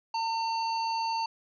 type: harmonic tone with a mistuned harmonic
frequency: 907 Hz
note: A#5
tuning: 48 cents flat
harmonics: 1 / 3 / 5 / 7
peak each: -28 / -41 / -37 / -52 dBFS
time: 0.14-1.26 s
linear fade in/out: 5 ms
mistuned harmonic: 7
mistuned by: -38 cents
effects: none